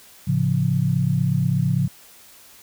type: chord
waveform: sine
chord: A augmented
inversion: none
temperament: equal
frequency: 110 / 138.59 / 174.61 Hz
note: A2 / C#3 / E#3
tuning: 0 / 0 / 0 cents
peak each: -24 / -20 / -22 dBFS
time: 0.27-1.88 s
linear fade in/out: 10 ms
effects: white hiss -48 dBFS RMS until 2.62 s